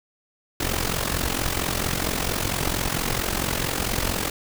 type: noise with amplitude modulation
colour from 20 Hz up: pink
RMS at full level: -22 dBFS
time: 0.6-4.3 s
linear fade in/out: 5 ms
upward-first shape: sine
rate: 44.4 Hz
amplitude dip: 75%
effects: none